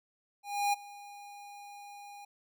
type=tone with ADSR envelope; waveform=square; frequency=814 Hz; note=G#5; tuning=35 cents flat; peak=-26 dBFS; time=0.43-2.25 s; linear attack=300 ms; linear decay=17 ms; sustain=-21 dB; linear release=6 ms; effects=none